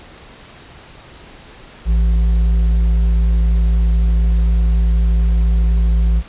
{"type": "tone with hard clipping", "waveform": "sine", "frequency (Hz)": 56, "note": "A1", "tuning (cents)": 31, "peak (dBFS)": -12, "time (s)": [1.85, 6.23], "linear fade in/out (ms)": 50, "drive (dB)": 5, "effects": ["pink hiss -40 dBFS RMS until 6.28 s", "resampled to 8000 Hz"]}